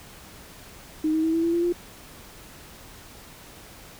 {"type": "tone with pitch steps", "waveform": "sine", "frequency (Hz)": [311.1, 317.1, 323.2, 329.4, 335.7, 342.2, 348.8], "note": ["D#4", "D#4", "E4", "E4", "E4", "F4", "F4"], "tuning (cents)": [0, 33, -34, -1, 32, -35, -2], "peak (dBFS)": -20, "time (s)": [1.04, 1.726], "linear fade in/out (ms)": 5, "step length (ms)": 98, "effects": ["pink hiss -46 dBFS RMS until 3.99 s"]}